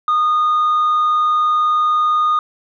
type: tone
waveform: sine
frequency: 1229 Hz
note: D#6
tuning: 22 cents flat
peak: -10 dBFS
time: 0.08-2.39 s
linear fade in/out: 2 ms
effects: tanh soft clip ceiling -11 dBFS